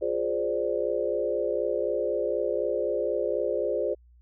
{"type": "chord", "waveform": "sine", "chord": "D half-diminished seventh", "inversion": "first", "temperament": "equal with one note detuned", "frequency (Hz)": [352.5, 415.3, 523.3, 587.3], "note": ["F4", "Ab4", "C5", "D5"], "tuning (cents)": [16, 0, 0, 0], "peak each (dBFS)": [-32, -30, -29, -30], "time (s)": [0.01, 3.95], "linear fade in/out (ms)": 20, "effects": ["added 60 Hz sine -53 dBFS peak until 4.21 s"]}